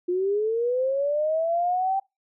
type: linear sweep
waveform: sine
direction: up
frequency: 350 to 784 Hz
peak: -21 dBFS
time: 0.08-2 s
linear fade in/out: 10 ms
effects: noise-tail reverb RT60 0.2 s tail -22 dB re dry